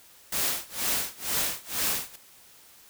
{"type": "noise with tremolo", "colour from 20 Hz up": "white", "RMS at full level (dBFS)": -26, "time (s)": [0.32, 2.16], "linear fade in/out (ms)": 5, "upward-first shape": "sine", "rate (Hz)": 2.1, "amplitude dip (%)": 95, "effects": ["white hiss -54 dBFS RMS until 2.89 s"]}